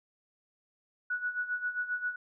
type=tone with tremolo; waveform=sine; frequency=1471 Hz; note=F#6; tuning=11 cents flat; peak=-28 dBFS; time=1.1-2.16 s; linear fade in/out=5 ms; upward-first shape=sine; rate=7.5 Hz; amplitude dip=75%; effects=none